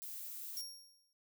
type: noise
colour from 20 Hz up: violet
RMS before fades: -46 dBFS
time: 0.02-0.61 s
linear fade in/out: 0 ms
type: tone with exponential decay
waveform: sawtooth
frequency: 5570 Hz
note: F8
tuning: 5 cents flat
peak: -36 dBFS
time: 0.57-1.13 s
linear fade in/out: 1 ms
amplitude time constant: 120 ms
effects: none